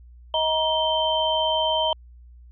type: tone cluster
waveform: sine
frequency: 631 / 946 / 3114 Hz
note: D#5 / A#5 / G7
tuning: +24 / +25 / -12 cents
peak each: -24 dBFS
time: 0.34-1.93 s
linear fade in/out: 2 ms
effects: added 60 Hz sine -44 dBFS peak until 2.51 s